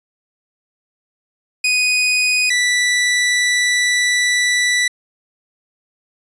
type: tone pair in turn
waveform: sawtooth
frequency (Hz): 2489 / 1968.1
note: D#7 / B6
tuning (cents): 0 / -7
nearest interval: major third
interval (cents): 407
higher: first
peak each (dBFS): -10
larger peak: neither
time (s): 1.64-2.5 / 2.5-4.88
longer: second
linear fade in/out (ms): 5
effects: resampled to 22050 Hz